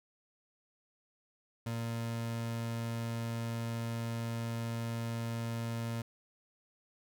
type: tone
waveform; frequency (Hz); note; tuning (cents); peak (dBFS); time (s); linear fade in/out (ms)
30% pulse; 115.7; A#2; -13; -32; 1.66-6.02; 5
effects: none